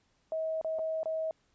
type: tone with dropouts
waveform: sine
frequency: 639 Hz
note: D#5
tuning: 46 cents sharp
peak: -30 dBFS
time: 0.32-1.31 s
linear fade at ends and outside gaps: 1 ms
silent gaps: 0.613-0.646 / 0.787-0.792 / 1.032-1.057 s
effects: pink hiss -72 dBFS RMS until 1.54 s + resampled to 16000 Hz